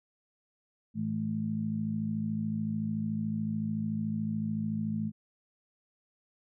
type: harmonic tone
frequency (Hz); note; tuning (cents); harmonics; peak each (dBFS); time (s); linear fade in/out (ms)
53.7; A1; -41; 2 / 3 / 4; -38 / -36 / -31; 0.94-5.12; 50
effects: none